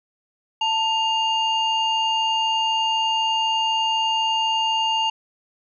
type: ring-modulated tone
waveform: triangle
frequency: 1852 Hz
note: A#6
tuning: 12 cents flat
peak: -14 dBFS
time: 0.61-5.1 s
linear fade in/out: 5 ms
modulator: 960 Hz
effects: resampled to 16000 Hz